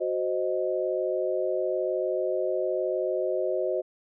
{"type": "chord", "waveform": "sine", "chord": "C diminished", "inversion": "second", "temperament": "equal", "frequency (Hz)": [370, 523.3, 622.3], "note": ["Gb4", "C5", "Eb5"], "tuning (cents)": [0, 0, 0], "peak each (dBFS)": -29, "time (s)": [0, 3.82], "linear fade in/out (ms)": 20, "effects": []}